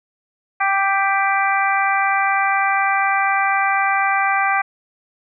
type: harmonic tone with a mistuned harmonic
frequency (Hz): 392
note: G4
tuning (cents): 0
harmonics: 2 / 3 / 4 / 5 / 6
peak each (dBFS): -19 / -21 / -22 / -23 / -24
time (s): 0.6-4.62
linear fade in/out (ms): 10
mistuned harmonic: 5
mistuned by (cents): +21
effects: none